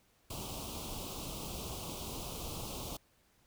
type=band-stop noise; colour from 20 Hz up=pink; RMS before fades=-42 dBFS; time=0.3-2.97 s; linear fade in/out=5 ms; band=1200 to 2600 Hz; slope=48 dB/octave; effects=pink hiss -70 dBFS RMS until 3.46 s